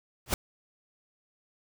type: noise with exponential growth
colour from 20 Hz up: pink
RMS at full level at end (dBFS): -21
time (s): 0.26-0.34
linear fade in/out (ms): 2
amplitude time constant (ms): 17
effects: none